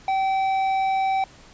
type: tone with tanh clipping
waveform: sine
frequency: 770 Hz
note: G5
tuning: 31 cents flat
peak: -21 dBFS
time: 0.08-1.24 s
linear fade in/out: 2 ms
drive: 9 dB
effects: pink hiss -49 dBFS RMS until 1.53 s + resampled to 16000 Hz